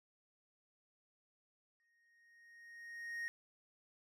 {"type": "tone with exponential growth", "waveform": "triangle", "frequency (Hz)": 1864.7, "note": "A#6", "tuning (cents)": 0, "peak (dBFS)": -36, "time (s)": [1.8, 3.28], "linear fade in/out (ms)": 0, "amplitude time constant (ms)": 320, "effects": []}